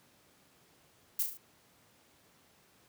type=noise with echo; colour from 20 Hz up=violet; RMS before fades=-30 dBFS; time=1.19-1.23 s; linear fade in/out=5 ms; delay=36 ms; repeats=4; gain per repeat=-5 dB; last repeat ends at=1.374 s; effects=pink hiss -65 dBFS RMS until 2.88 s + high-pass 100 Hz 12 dB/octave